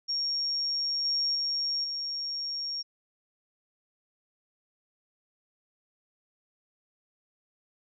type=tone with level steps; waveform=sine; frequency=5550 Hz; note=F8; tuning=12 cents flat; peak=-27 / -25 / -27 / -31 dBFS; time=0.08-2.83 s; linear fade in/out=20 ms; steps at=1.05 / 1.35 / 1.84 s; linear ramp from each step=2 ms; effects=none